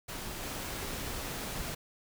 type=noise with level steps; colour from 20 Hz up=pink; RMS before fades=-40 / -38 dBFS; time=0.08-1.75 s; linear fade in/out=10 ms; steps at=0.42 s; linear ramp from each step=20 ms; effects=none